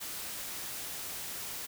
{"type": "noise", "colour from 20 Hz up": "white", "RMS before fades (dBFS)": -40, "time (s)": [0, 1.67], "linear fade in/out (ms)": 20, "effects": []}